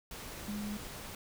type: tone in noise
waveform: sine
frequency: 207.7 Hz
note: G#3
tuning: in tune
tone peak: -36 dBFS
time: 0.48-0.77 s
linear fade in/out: 2 ms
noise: pink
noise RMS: -45 dBFS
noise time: 0.11-1.15 s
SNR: +6 dB
effects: none